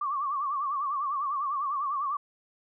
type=tone with vibrato; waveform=sine; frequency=1132 Hz; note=C#6; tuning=36 cents sharp; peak=-27 dBFS; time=0.01-2.17 s; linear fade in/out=5 ms; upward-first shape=triangle; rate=10 Hz; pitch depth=130 cents each way; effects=none